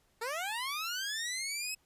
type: linear sweep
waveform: 15% pulse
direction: up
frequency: 434.7 to 2592 Hz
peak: -28 dBFS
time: 0.21-1.75 s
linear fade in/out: 10 ms
effects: pink hiss -71 dBFS RMS until 1.85 s + resampled to 32000 Hz